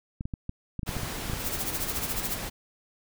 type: clicks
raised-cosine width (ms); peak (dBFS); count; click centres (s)
5; -20; 11; 0.209 / 0.255 / 0.338 / 0.494 / 0.793 / 0.832 / 0.892 / 0.967 / 1.033 / 1.299 / 1.334
type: noise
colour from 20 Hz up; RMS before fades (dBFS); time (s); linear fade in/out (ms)
pink; -35; 0.86-2.5; 20
type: noise with tremolo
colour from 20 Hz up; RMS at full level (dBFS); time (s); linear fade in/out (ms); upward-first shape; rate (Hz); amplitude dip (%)
blue; -29; 1.38-2.39; 50; triangle; 14; 100
effects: none